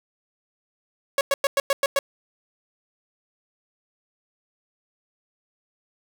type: tone bursts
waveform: sawtooth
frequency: 554.4 Hz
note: C#5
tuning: in tune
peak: -14 dBFS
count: 7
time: 1.18-1.99 s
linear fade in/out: 2 ms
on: 30 ms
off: 100 ms
effects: none